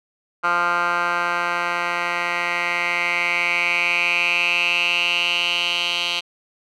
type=tone with band-pass filter sweep; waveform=10% pulse; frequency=174 Hz; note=F3; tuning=6 cents flat; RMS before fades=-21 dBFS; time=0.43-6.21 s; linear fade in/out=20 ms; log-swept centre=1400 to 3300 Hz; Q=5.8; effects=none